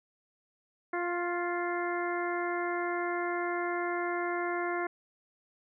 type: harmonic tone with a mistuned harmonic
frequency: 349.2 Hz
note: F4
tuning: in tune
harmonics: 1 / 2 / 3 / 4 / 5 / 6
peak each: -33 / -36 / -38 / -39 / -40 / -41 dBFS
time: 0.93-4.87 s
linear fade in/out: 5 ms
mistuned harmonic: 3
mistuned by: +20 cents
effects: none